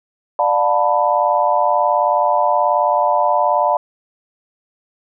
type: chord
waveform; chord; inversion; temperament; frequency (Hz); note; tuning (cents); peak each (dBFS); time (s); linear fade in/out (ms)
sine; B half-diminished seventh; first; just; 592.7 / 711.2 / 889 / 987.8; D5 / F5 / A5 / B5; +16 / +31 / +18 / 0; -18; 0.39-3.77; 2
effects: none